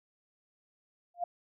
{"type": "tone with exponential growth", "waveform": "sine", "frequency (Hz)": 698.5, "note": "F5", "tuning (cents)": 0, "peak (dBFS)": -26, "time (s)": [1.14, 1.24], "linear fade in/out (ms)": 5, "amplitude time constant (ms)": 20, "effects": []}